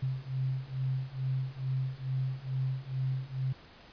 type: beating tone pair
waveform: sine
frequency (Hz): 130.1 / 132.4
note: C3 / C3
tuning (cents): -9 / +21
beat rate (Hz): 2.3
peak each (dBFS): -34 / -33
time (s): 0.02-3.53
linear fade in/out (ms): 10
effects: pink hiss -54 dBFS RMS until 3.92 s + resampled to 11025 Hz